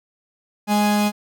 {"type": "tone pair together", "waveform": "45% pulse", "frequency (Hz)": [208.1, 830.6], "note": ["G#3", "G#5"], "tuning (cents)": [4, 0], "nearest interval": "2 octaves", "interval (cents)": 2396, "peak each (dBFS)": [-17, -22], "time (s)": [0.67, 1.12], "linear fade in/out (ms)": 50, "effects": []}